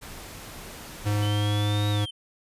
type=noise; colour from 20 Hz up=pink; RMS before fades=-41 dBFS; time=0.01-1.28 s; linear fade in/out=20 ms
type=tone; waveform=square; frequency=103.83 Hz; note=G#2; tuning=in tune; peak=-23 dBFS; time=1.05-2.06 s; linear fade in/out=20 ms
type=exponential two-way sweep; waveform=triangle; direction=up then down; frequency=3010 to 3819 to 3039 Hz; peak=-33 dBFS; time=1.22-2.11 s; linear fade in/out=10 ms; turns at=1.9 s
effects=resampled to 32000 Hz